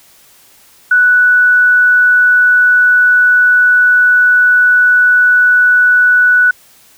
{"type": "tone", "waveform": "sine", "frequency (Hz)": 1480, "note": "F#6", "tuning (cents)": 0, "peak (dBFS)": -5, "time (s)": [0.91, 6.51], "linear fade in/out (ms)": 5, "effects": ["white hiss -45 dBFS RMS until 6.97 s"]}